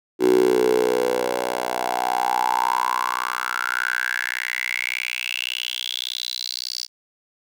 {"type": "tone with high-pass filter sweep", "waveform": "10% pulse", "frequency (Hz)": 61.74, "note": "B1", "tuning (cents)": 0, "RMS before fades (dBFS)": -23, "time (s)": [0.19, 6.88], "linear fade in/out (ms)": 50, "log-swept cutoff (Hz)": [350, 4900], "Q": 7.4, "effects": []}